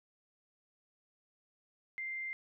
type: tone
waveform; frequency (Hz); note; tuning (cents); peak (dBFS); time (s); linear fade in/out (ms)
sine; 2093; C7; 0; -37; 1.98-2.33; 0
effects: none